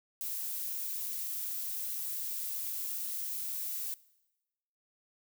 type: noise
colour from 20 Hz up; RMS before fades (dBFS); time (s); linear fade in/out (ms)
violet; -37; 0.21-3.94; 0
effects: noise-tail reverb RT60 1.0 s tail -21 dB re dry